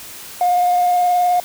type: tone with vibrato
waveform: triangle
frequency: 714 Hz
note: F5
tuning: 38 cents sharp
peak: -9 dBFS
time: 0.41-1.4 s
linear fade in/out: 2 ms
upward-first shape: triangle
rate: 19 Hz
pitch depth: 20 cents each way
effects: tanh soft clip ceiling -9 dBFS + white hiss -35 dBFS RMS until 1.44 s